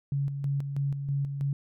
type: tone with tremolo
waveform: sine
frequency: 140 Hz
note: C#3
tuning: 18 cents sharp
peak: -25 dBFS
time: 0.12-1.53 s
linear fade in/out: 2 ms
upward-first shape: square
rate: 3.1 Hz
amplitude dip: 50%
effects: none